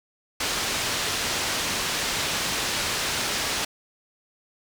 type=low-pass noise; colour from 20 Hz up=white; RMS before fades=-27 dBFS; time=0.4-3.65 s; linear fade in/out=5 ms; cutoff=5600 Hz; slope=12 dB/octave; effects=none